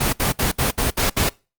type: noise bursts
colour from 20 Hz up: pink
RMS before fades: -19 dBFS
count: 7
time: 0-1.294 s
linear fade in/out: 10 ms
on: 130 ms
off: 64 ms
effects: noise-tail reverb RT60 0.3 s tail -24 dB re dry + Opus 24 kbps